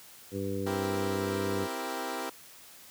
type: harmonic tone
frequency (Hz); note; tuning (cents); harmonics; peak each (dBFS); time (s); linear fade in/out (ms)
98; G2; 0; 1 / 2 / 3 / 4 / 5; -37 / -37 / -37 / -37 / -37; 0.31-1.68; 50
type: chord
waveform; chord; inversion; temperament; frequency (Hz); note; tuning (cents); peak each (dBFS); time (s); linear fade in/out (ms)
15% pulse; C dominant seventh; none; equal; 261.6 / 329.6 / 392 / 466.2; C4 / E4 / G4 / Bb4; 0 / 0 / 0 / 0; -33; 0.66-2.3; 10
effects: white hiss -52 dBFS RMS until 2.9 s + high-pass 60 Hz 12 dB/octave